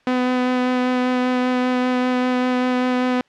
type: tone with vibrato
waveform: sawtooth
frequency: 251.6 Hz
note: B3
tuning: 32 cents sharp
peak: -13 dBFS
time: 0.07-3.21 s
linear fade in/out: 2 ms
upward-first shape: sine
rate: 5.1 Hz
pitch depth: 10 cents each way
effects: white hiss -58 dBFS RMS until 3.28 s + low-pass 3000 Hz 12 dB/octave